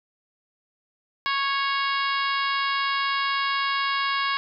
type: harmonic tone with a mistuned harmonic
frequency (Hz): 552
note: C#5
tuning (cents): -7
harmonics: 2 / 3 / 4 / 5 / 6 / 7 / 8 / 9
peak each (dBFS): -25 / -29 / -31 / -33 / -35 / -36 / -37 / -38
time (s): 1.26-4.37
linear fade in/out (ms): 0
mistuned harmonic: 5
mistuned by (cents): +27
effects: none